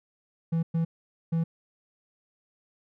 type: tone bursts at uneven times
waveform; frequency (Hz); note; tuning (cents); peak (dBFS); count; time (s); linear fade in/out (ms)
triangle; 164.81; E3; 0; -21; 3; 0.52-0.63 / 0.74-0.85 / 1.32-1.44; 10
effects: none

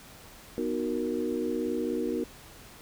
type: chord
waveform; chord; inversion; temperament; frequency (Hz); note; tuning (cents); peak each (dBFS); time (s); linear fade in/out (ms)
sine; B major seventh; none; equal; 246.9 / 311.1 / 370 / 466.2; B3 / D#4 / F#4 / A#4; 0 / 0 / 0 / 0; -33; 0.58-2.24; 0
effects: pink hiss -50 dBFS RMS until 2.81 s

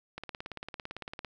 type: click train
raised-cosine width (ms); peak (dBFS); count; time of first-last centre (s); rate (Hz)
0.3; -23; 20; 0.18-1.247; 17.8
effects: none

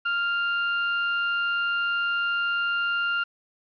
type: tone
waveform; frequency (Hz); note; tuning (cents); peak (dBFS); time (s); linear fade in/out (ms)
35% pulse; 1397; F6; 0; -21; 0.05-3.24; 10
effects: resampled to 11025 Hz + 9-bit

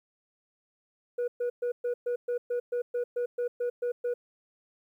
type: tone bursts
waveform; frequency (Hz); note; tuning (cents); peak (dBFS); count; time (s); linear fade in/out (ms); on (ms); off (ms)
sine; 485.1; B4; -31; -24; 14; 1.18-4.14; 10; 100; 120
effects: tanh soft clip ceiling -26 dBFS + 11-bit

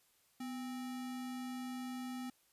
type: tone with sample-and-hold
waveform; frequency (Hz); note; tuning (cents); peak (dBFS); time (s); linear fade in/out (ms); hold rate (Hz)
sine; 250.4; B3; +24; -40; 0.4-2.3; 5; 1050
effects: white hiss -72 dBFS RMS until 2.52 s + resampled to 32000 Hz

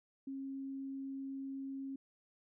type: tone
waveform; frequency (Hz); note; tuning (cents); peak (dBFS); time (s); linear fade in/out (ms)
sine; 270.8; C#4; -40; -40; 0.27-1.96; 5
effects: none

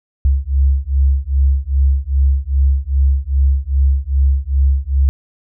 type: beating tone pair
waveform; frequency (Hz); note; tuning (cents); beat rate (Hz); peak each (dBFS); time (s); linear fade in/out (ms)
sine; 67 / 69.5; C2 / C#2; +42 / +5; 2.5; -14; 0.25-5.09; 0
effects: none

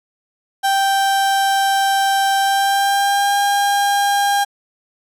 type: tone with pitch glide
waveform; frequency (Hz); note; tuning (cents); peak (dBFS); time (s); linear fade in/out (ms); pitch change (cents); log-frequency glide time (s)
35% pulse; 784 to 805.6; G5 to G5; 0 to +47; -12; 0.63-4.45; 20; +47; 2.39-3.37
effects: resampled to 32000 Hz

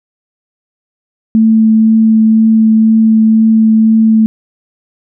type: tone with vibrato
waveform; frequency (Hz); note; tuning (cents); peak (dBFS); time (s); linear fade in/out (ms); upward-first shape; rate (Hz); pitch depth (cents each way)
sine; 221.1; A3; +9; -4; 1.35-4.26; 0; triangle; 2; 10
effects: none

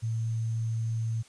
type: tone with sample-and-hold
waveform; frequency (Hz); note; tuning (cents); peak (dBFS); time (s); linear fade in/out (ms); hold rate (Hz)
sine; 112.9; A2; +45; -27; 0.02-1.23; 20; 6300
effects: white hiss -57 dBFS RMS until 1.28 s + resampled to 22050 Hz

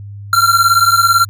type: beating tone pair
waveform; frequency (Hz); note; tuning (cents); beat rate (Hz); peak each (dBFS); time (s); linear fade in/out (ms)
square; 1362 / 1380; F6 / F6; -44 / -21; 18; -12; 0.33-1.25; 2
effects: added 101 Hz sine -27 dBFS peak until 1.29 s

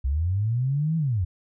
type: linear two-way sweep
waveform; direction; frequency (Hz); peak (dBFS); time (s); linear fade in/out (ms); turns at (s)
sine; up then down; 62.3 to 165.6 to 81.2; -21; 0.04-1.25; 10; 0.97
effects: none

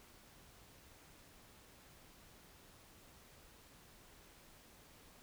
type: silence
effects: pink hiss -62 dBFS RMS until 5.22 s

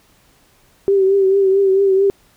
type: tone with vibrato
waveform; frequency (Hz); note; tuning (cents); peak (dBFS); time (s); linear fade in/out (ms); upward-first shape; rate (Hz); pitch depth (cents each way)
sine; 388.8; G4; -14; -10; 0.88-2.1; 0; triangle; 4.5; 51
effects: pink hiss -54 dBFS RMS until 2.36 s

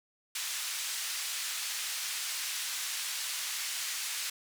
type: band-pass noise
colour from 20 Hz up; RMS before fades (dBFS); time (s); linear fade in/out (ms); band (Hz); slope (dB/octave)
white; -36; 0.35-4.3; 5; 1600 to 8400; 12
effects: none

